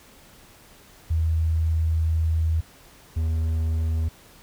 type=tone pair in turn; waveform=sine / triangle; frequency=80.7 / 80.42 Hz; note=E2 / E2; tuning=-36 / -42 cents; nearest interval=unison; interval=6 cents; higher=first; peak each=-19 dBFS; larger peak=neither; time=1.1-2.61 / 3.16-4.09 s; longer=first; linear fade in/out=10 ms; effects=pink hiss -51 dBFS RMS until 4.42 s